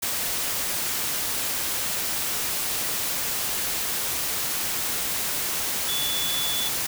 sine tone in noise, 3447 Hz, A7, 36 cents flat, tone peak -27 dBFS, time 5.88-6.69 s, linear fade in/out 10 ms, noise white, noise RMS -27 dBFS, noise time 0.02-6.87 s, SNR -3 dB, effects none

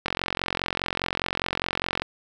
click train, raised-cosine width 0.3 ms, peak -8 dBFS, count 89, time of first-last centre 0.06-2.02 s, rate 44.9 Hz, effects 8-bit

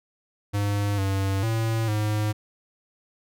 square tone with pitch steps, 101.9 / 97.2 / 112.5 / 106.2 Hz, G#2 / G2 / A2 / G#2, -32 / -14 / +39 / +39 cents, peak -23 dBFS, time 0.53-2.33 s, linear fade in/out 20 ms, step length 450 ms, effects none

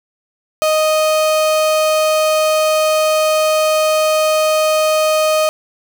35% pulse tone, 622.3 Hz, D#5, in tune, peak -10 dBFS, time 0.62-5.49 s, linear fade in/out 0 ms, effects none

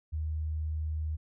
sine tone, 77.78 Hz, D#2, in tune, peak -30 dBFS, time 0.12-1.17 s, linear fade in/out 20 ms, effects none

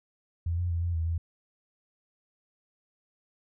sine tone with pitch steps, 84.6 / 88.1 / 84.5 / 86.3 / 81.7 / 83.5 Hz, E2 / F2 / E2 / F2 / E2 / E2, +45 / +16 / +43 / -20 / -15 / +23 cents, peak -26 dBFS, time 0.46-1.18 s, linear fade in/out 5 ms, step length 120 ms, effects none

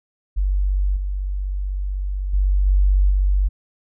sine tone with level steps, 47.97 Hz, G1, 37 cents flat, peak -16 / -21 / -14 / -12 / -14 dBFS, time 0.36-3.49 s, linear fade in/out 20 ms, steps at 0.96 / 2.33 / 2.66 / 3.1 s, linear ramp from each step 10 ms, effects none

